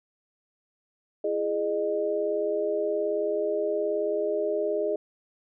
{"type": "tone cluster", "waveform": "sine", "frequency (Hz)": [337.5, 416.3, 612], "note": ["E4", "G#4", "D#5"], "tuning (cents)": [41, 4, -29], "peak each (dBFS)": [-33, -27, -28], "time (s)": [1.24, 4.96], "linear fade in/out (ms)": 5, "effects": []}